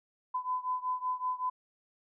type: beating tone pair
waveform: sine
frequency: 1007 / 1012.3 Hz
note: B5 / B5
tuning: +33 / +42 cents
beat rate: 5.3 Hz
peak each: -33 / -35 dBFS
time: 0.34-1.5 s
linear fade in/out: 10 ms
effects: none